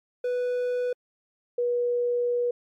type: tone pair in turn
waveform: triangle / sine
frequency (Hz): 493.9 / 484.3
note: B4 / B4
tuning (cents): 0 / -34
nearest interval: unison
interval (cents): 34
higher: first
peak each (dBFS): -22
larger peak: neither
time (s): 0.24-0.93 / 1.58-2.51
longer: second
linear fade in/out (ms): 5
effects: MP3 64 kbps